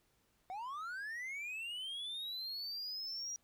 triangle linear sweep, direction up, 720 to 5770 Hz, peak -39 dBFS, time 0.5-3.36 s, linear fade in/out 0 ms, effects pink hiss -75 dBFS RMS until 3.43 s

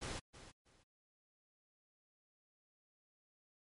pink noise with echo, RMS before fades -43 dBFS, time 0.01-0.2 s, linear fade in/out 20 ms, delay 320 ms, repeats 2, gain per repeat -13 dB, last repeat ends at 0.84 s, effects low-pass 9000 Hz 12 dB/octave + MP3 48 kbps

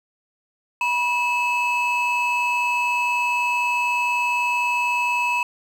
triangle tone pair together, 973 / 2598 Hz, B5 / E7, -26 / -26 cents, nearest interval octave + perfect fourth, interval 1700 cents, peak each -19 dBFS, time 0.81-5.43 s, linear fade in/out 2 ms, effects tanh soft clip ceiling -13 dBFS

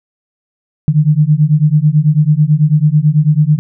sine beating tone pair, 147 / 156.1 Hz, D3 / D#3, +2 / +6 cents, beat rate 9.1 Hz, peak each -10 dBFS, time 0.88-3.59 s, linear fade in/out 0 ms, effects none

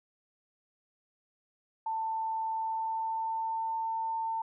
sine tone with pitch glide, 890 to 898.8 Hz, A5 to A5, +20 to +37 cents, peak -30 dBFS, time 1.86-4.42 s, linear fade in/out 5 ms, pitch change +17 cents, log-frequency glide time 2.52-3.8 s, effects none

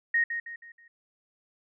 sine tone with echo, 1864.7 Hz, A#6, in tune, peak -21 dBFS, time 0.14-0.24 s, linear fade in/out 5 ms, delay 160 ms, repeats 4, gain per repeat -8 dB, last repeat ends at 0.88 s, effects none

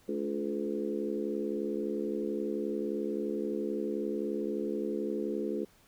harmonic tone with a mistuned harmonic, 71.5 Hz, D2, 46 cents flat, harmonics 3 / 4 / 5 / 6 / 7, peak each -37 / -38 / -36 / -36 / -40 dBFS, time 0.08-5.65 s, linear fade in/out 10 ms, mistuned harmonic 5, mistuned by -38 cents, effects pink hiss -63 dBFS RMS until 5.87 s

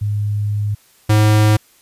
sine / square tone pair in turn, 103.83 / 106.81 Hz, G#2 / G#2, 0 / +49 cents, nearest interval unison, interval 49 cents, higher second, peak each -16 / -10 dBFS, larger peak second, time 0.01-0.75 / 1.09-1.57 s, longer first, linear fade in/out 10 ms, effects white hiss -52 dBFS RMS until 1.81 s + resampled to 32000 Hz

